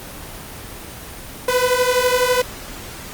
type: beating tone pair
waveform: sawtooth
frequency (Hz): 493.9 / 505.9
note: B4 / B4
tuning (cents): 0 / +42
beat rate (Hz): 12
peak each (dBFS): -14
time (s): 1.48-2.42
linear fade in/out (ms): 5
effects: pink hiss -34 dBFS RMS until 3.13 s + Opus 24 kbps